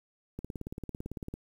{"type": "click train", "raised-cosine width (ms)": 3, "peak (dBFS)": -25, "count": 18, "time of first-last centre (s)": [0.39, 1.34], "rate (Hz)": 17.9, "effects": ["9-bit"]}